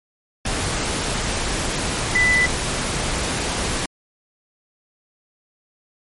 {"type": "tone in noise", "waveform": "sine", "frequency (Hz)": 1993, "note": "B6", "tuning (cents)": 15, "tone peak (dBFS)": -14, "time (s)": [2.15, 2.46], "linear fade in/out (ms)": 5, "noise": "pink", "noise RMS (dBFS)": -23, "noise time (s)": [0.45, 3.86], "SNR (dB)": 6, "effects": ["MP3 48 kbps"]}